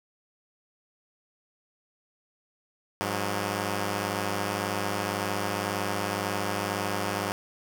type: tone pair together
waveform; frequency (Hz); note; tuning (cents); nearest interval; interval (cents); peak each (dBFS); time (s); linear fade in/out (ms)
5% pulse; 101.9 / 181.69; G#2 / F#3; -32 / -31; minor seventh; 1001; -18 / -21; 3.01-7.32; 0
effects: none